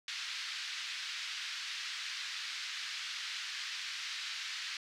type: band-pass noise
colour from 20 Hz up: white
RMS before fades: -41 dBFS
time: 0.08-4.77 s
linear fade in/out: 2 ms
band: 1500 to 4900 Hz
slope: 24 dB/octave
effects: none